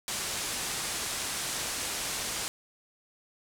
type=low-pass noise; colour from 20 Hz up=white; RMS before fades=-34 dBFS; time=0.08-2.48 s; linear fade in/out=0 ms; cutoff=10000 Hz; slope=24 dB/octave; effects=none